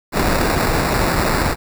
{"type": "noise with sample-and-hold", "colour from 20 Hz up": "pink", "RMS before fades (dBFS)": -17, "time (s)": [0.12, 1.56], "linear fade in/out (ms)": 50, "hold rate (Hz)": 3150, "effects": []}